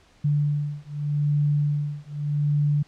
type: beating tone pair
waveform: sine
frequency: 146.2 / 147.03 Hz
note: D3 / D3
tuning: -7 / +2 cents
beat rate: 0.83 Hz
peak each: -24 dBFS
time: 0.24-2.83 s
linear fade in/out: 10 ms
effects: pink hiss -57 dBFS RMS until 2.87 s + low-pass 6000 Hz 12 dB/octave